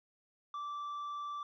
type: tone with tanh clipping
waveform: sine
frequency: 1167 Hz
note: D6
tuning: 11 cents flat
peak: -39 dBFS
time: 0.54-1.43 s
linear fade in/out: 2 ms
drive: 4 dB
effects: none